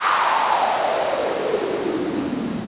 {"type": "noise with band-pass filter sweep", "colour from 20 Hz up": "white", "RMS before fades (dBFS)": -21, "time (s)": [0, 2.67], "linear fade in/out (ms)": 50, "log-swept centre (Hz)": [1200, 210], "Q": 4.2, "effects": ["resampled to 8000 Hz"]}